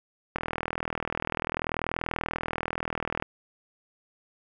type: click train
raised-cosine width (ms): 0.5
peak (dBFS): -13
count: 117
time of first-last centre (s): 0.36-3.224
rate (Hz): 40.5
effects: none